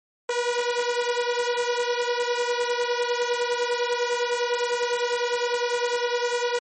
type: beating tone pair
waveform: sawtooth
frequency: 480 / 489.9 Hz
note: B4 / B4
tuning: -49 / -14 cents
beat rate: 9.9 Hz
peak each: -21 / -23 dBFS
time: 0.29-6.59 s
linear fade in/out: 5 ms
effects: MP3 32 kbps